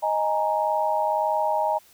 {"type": "chord", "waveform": "sine", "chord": "D# suspended fourth", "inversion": "none", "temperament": "equal", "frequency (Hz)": [622.3, 830.6, 932.3], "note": ["D#5", "G#5", "A#5"], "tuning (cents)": [0, 0, 0], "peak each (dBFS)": -25, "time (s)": [0.02, 1.79], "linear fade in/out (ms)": 20, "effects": ["white hiss -55 dBFS RMS until 1.93 s"]}